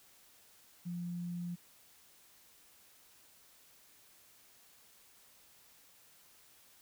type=tone; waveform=sine; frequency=174.61 Hz; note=F3; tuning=in tune; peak=-37 dBFS; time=0.85-1.56 s; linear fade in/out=20 ms; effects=white hiss -63 dBFS RMS until 6.81 s